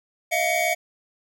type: tone cluster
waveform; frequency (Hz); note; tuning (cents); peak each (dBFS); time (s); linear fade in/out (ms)
square; 635 / 702 / 2253; D#5 / F5 / C#7; +35 / +9 / +28; -27 / -25 / -25; 0.31-0.75; 20
effects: none